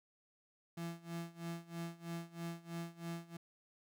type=tone with tremolo; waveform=35% pulse; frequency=168.6 Hz; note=E3; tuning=39 cents sharp; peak=-38 dBFS; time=0.77-3.37 s; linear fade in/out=5 ms; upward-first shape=sine; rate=3.1 Hz; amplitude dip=90%; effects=none